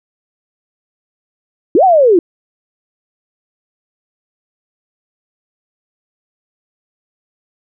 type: linear two-way sweep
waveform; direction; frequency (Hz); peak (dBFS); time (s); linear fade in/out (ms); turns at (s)
sine; up then down; 280.9 to 784 to 320.7; -5; 1.75-2.19; 2; 1.84
effects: none